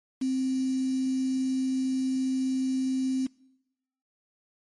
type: tone with quantisation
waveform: sine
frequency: 261.6 Hz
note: C4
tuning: in tune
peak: -24 dBFS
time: 0.21-3.27 s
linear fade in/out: 10 ms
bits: 7
effects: noise-tail reverb RT60 0.9 s tail -24 dB re dry + MP3 48 kbps